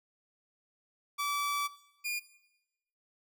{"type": "tone pair in turn", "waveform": "sawtooth", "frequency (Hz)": [1154, 2424], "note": ["D6", "D#7"], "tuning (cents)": [-31, -46], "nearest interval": "octave + minor second", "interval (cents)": 1285, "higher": "second", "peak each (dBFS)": [-27, -29], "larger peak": "first", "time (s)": [[1.18, 1.68], [2.04, 2.2]], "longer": "first", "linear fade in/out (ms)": 20, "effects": ["noise-tail reverb RT60 0.9 s tail -17 dB re dry"]}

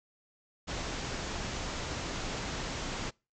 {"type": "low-pass noise", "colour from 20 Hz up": "pink", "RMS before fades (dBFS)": -37, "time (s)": [0.67, 3.11], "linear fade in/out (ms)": 20, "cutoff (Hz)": 7500, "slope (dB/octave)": 96, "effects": ["noise-tail reverb RT60 0.3 s tail -26 dB re dry"]}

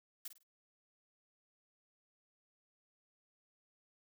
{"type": "noise with echo", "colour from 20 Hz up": "blue", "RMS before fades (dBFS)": -44, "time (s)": [0.25, 0.28], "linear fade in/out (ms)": 5, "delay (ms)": 51, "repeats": 3, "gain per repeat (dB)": -10, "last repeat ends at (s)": 0.433, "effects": []}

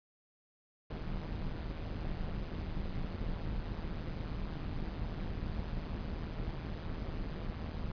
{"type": "noise with amplitude modulation", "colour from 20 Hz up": "brown", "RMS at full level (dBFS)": -35, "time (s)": [0.9, 7.92], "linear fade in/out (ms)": 5, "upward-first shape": "sine", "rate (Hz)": 159, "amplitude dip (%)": 75, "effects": ["resampled to 11025 Hz"]}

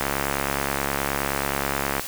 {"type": "click train", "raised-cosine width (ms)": 0.5, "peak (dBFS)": -8, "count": 139, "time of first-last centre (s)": [0.01, 1.996], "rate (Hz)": 69.5, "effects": ["white hiss -33 dBFS RMS until 2.07 s"]}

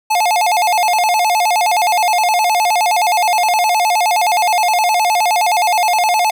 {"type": "tone with vibrato", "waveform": "square", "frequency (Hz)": 784, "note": "G5", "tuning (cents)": 0, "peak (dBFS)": -12, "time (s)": [0.1, 6.31], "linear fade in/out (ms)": 10, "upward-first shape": "square", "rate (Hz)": 9.6, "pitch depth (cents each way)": 170, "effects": []}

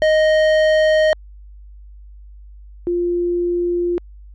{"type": "tone pair in turn", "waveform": ["square", "sine"], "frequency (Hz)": [622.3, 349.3], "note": ["D#5", "F4"], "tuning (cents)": [0, 0], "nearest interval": "minor seventh", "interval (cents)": 1000, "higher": "first", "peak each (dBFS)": [-12, -16], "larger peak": "first", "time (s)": [[0.02, 1.13], [2.87, 3.98]], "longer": "neither", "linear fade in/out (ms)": 0, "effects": ["added 50 Hz sine -37 dBFS peak until 4.34 s", "low-pass 3000 Hz 12 dB/octave"]}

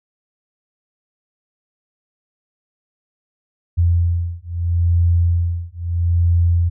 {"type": "beating tone pair", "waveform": "sine", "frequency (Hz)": [85.5, 86.27], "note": ["F2", "F2"], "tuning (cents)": [-36, -21], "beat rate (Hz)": 0.77, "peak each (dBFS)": -17, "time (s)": [3.77, 6.7], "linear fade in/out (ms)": 20, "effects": []}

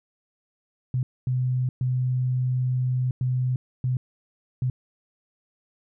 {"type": "tone bursts at uneven times", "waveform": "sine", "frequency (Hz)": 127, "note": "B2", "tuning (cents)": 49, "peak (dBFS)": -21, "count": 6, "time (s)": [[0.94, 1.03], [1.27, 1.69], [1.81, 3.11], [3.21, 3.56], [3.84, 3.97], [4.62, 4.7]], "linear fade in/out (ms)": 2, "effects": []}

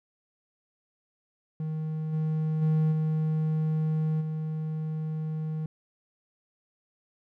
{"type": "tone with level steps", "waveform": "triangle", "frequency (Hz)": 156.6, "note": "D#3", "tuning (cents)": 11, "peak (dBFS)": [-27, -23, -19, -22, -27], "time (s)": [1.6, 5.66], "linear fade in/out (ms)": 2, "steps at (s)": [2.12, 2.61, 2.91, 4.2], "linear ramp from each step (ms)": 20, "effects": []}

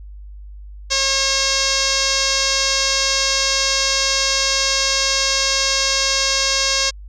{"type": "tone with low-pass filter", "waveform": "5% pulse", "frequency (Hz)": 542, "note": "C#5", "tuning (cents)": -39, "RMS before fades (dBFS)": -18, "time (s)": [0.9, 6.91], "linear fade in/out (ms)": 20, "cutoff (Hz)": 5900, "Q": 2.7, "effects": ["added 50 Hz sine -33 dBFS peak until 7.08 s"]}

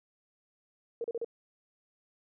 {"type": "tone bursts", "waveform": "sine", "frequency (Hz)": 465.4, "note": "A#4", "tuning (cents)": -3, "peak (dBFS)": -31, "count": 4, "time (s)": [1.01, 1.246], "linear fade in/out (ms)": 2, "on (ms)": 32, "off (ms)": 36, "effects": []}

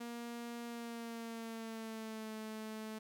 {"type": "tone with pitch glide", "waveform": "sawtooth", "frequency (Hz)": [236.3, 217.9], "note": ["A#3", "A3"], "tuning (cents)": [24, -17], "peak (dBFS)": -39, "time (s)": [0, 2.99], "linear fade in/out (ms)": 10, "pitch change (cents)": -141, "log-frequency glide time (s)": [0.65, 2.33], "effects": []}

